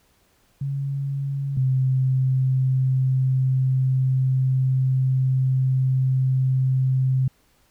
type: tone pair in turn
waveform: sine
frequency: 138.59 / 130.8 Hz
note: C#3 / C3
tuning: 0 / 0 cents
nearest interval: minor second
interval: 100 cents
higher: first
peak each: -23 / -17 dBFS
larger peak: second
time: 0.61-1.57 / 1.57-7.28 s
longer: second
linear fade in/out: 5 ms
effects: pink hiss -62 dBFS RMS until 7.7 s

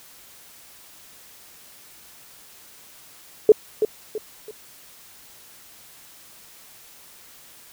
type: tone with echo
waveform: sine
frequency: 429.2 Hz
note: A4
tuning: 43 cents flat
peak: -6 dBFS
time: 3.49-3.52 s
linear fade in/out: 2 ms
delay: 330 ms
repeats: 3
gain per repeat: -9 dB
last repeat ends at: 4.51 s
effects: white hiss -48 dBFS RMS until 7.72 s

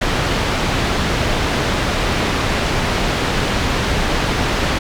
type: low-pass noise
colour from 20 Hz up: pink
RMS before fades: -18 dBFS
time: 0.01-4.79 s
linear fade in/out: 10 ms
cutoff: 4200 Hz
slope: 12 dB/octave
effects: none

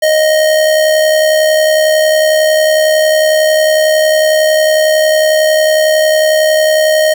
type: tone with amplitude modulation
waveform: square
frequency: 622.3 Hz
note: D#5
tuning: in tune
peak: -6 dBFS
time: 0.02-7.14 s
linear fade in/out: 10 ms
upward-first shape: sine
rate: 71 Hz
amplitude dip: 40%
effects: none

